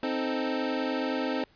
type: chord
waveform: 25% pulse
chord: A diminished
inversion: first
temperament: equal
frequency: 261.6 / 311.1 / 440 Hz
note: C4 / Eb4 / A4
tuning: 0 / 0 / 0 cents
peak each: -26 / -29 / -32 dBFS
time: 0.03-1.44 s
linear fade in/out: 2 ms
effects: pink hiss -62 dBFS RMS until 1.55 s + resampled to 11025 Hz